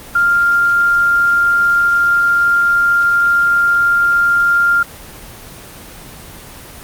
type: tone with quantisation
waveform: sine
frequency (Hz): 1396.9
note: F6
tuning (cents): 0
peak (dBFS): -9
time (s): 0.15-4.83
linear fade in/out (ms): 5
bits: 6
effects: pink hiss -34 dBFS RMS until 6.83 s + Opus 24 kbps